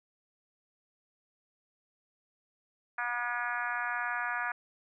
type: harmonic tone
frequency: 241.5 Hz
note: B3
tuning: 39 cents flat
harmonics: 3 / 4 / 5 / 6 / 7 / 8 / 9 / 10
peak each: -40 / -39 / -39 / -36 / -36 / -46 / -45 / -47 dBFS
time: 2.98-4.52 s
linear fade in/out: 5 ms
effects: none